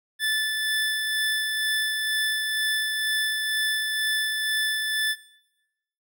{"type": "tone with tremolo", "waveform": "25% pulse", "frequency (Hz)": 1748, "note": "A6", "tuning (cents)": -12, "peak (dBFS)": -18, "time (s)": [0.19, 5.16], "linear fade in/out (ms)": 50, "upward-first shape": "sine", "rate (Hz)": 2.1, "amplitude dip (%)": 30, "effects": ["noise-tail reverb RT60 0.9 s tail -19 dB re dry"]}